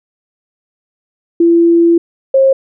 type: tone pair in turn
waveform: sine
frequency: 338 / 536.5 Hz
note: E4 / C5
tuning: +43 / +43 cents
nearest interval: minor sixth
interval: 800 cents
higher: second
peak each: -5 dBFS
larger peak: neither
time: 1.4-1.98 / 2.34-2.53 s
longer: first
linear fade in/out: 5 ms
effects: none